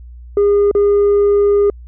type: tone with dropouts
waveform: sine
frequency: 407 Hz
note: G#4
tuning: 35 cents flat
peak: -6 dBFS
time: 0.37-1.7 s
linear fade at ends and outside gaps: 2 ms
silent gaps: 0.713-0.75 s
effects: tanh soft clip ceiling -8 dBFS + added 60 Hz sine -32 dBFS peak until 1.87 s